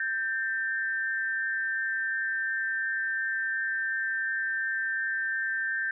sine tone pair together, 1568 / 1798.6 Hz, G6 / A6, 0 / +38 cents, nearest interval major second, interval 238 cents, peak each -29 / -31 dBFS, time 0-5.91 s, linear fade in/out 2 ms, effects none

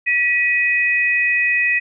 sine tone pair together, 1942 / 2508 Hz, B6 / D#7, -30 / +13 cents, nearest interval major third, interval 443 cents, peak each -17 dBFS, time 0.06-1.8 s, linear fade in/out 20 ms, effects none

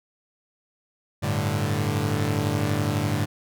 sawtooth chord, G suspended second, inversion none, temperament equal, 98 / 110 / 146.83 Hz, G2 / A2 / D3, 0 / 0 / 0 cents, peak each -23 dBFS, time 1.22-3.26 s, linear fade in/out 20 ms, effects none

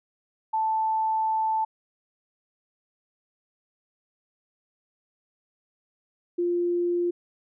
sine tone pair in turn, 880 / 349.2 Hz, A5 / F4, 0 / 0 cents, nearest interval octave + major third, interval 1600 cents, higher first, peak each -22 dBFS, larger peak neither, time 0.53-1.65 / 6.38-7.11 s, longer first, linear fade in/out 10 ms, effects none

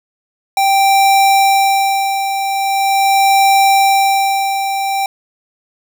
square tone with tremolo, 784 Hz, G5, in tune, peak -8 dBFS, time 0.57-5.06 s, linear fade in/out 2 ms, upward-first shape sine, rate 0.42 Hz, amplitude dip 60%, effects 8-bit

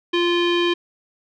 square tone with low-pass filter, 347.5 Hz, F4, 9 cents flat, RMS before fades -19 dBFS, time 0.13-0.74 s, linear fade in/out 10 ms, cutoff 3200 Hz, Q 3.8, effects none

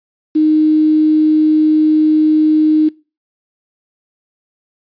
sine tone with quantisation, 309.3 Hz, D#4, 10 cents flat, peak -8 dBFS, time 0.35-2.89 s, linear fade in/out 10 ms, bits 6, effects noise-tail reverb RT60 0.3 s tail -22 dB re dry + resampled to 11025 Hz

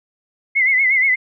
sine tone with vibrato, 2095 Hz, C7, 2 cents sharp, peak -12 dBFS, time 0.55-1.16 s, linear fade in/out 20 ms, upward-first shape sine, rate 8.4 Hz, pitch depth 86 cents each way, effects none

